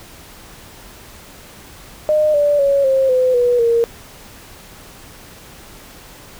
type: tone with pitch steps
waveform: sine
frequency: 610 / 583.1 / 557.4 / 532.9 / 509.4 / 487 / 465.5 Hz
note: D#5 / D5 / C#5 / C5 / C5 / B4 / A#4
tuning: -34 / -13 / +9 / +32 / -46 / -24 / -2 cents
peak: -11 dBFS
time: 2.09-3.84 s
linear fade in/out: 0 ms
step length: 250 ms
effects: pink hiss -40 dBFS RMS until 6.39 s